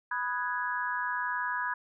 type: chord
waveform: sine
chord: G# minor seventh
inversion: first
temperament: equal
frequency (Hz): 987.8 / 1244.5 / 1480 / 1661.2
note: B5 / D#6 / F#6 / G#6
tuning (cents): 0 / 0 / 0 / 0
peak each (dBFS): -33 / -39 / -38 / -33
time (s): 0.11-1.74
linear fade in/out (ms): 5
effects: none